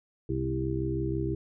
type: harmonic tone with a mistuned harmonic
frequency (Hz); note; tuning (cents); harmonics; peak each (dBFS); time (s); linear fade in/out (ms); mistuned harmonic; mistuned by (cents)
66.1; C2; +18; 1 / 2 / 3 / 4 / 5 / 6; -35 / -32 / -43 / -43 / -32 / -34; 0.29-1.35; 5; 2; -30
effects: none